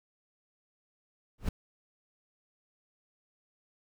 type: noise with exponential growth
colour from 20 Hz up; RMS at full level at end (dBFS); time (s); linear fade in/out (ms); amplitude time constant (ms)
brown; -24; 1.38-1.49; 5; 23
effects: none